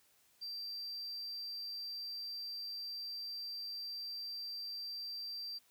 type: tone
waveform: sine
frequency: 4699 Hz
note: D8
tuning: in tune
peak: -38 dBFS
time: 0.41-5.59 s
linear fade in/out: 20 ms
effects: tanh soft clip ceiling -40 dBFS + white hiss -70 dBFS RMS until 5.7 s